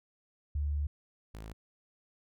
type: tone pair in turn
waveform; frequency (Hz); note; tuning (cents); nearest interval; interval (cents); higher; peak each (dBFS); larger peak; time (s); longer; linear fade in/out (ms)
sine / sawtooth; 73 / 53.95; D2 / A1; -10 / -33; perfect fourth; 523; first; -29 / -39; first; 0.55-0.87 / 1.34-1.53; first; 5
effects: none